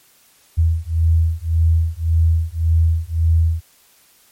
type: beating tone pair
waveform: sine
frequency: 81 / 82.8 Hz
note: E2 / E2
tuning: -30 / +8 cents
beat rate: 1.8 Hz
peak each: -16 dBFS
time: 0.57-3.61 s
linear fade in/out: 20 ms
effects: white hiss -53 dBFS RMS until 4.31 s + MP3 64 kbps